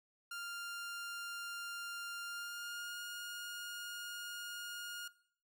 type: tone with pitch glide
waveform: sawtooth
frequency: 1396.9 to 1426.3 Hz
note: F6 to F6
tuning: 0 to +36 cents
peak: -39 dBFS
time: 0.31-5.08 s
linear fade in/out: 5 ms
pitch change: +36 cents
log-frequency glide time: 2.24-2.98 s
effects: noise-tail reverb RT60 0.6 s tail -19 dB re dry